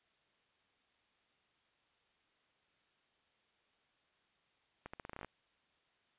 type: accelerating click train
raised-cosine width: 0.5 ms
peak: -30 dBFS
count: 11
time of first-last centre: 4.86-5.247 s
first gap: 75 ms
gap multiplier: 0.84
effects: white hiss -75 dBFS RMS until 6.18 s + resampled to 8000 Hz